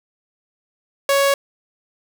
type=tone; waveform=sawtooth; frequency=556 Hz; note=C#5; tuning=5 cents sharp; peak=-10 dBFS; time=1.09-1.34 s; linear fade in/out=2 ms; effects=none